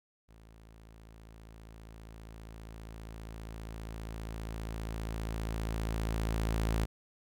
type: tone with level ramp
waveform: sawtooth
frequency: 55 Hz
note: A1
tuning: in tune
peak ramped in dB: -51 to -24 dBFS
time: 0.28-6.86 s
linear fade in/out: 20 ms
effects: none